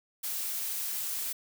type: noise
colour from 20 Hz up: blue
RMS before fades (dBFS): -34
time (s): 0.23-1.33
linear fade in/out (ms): 10
effects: none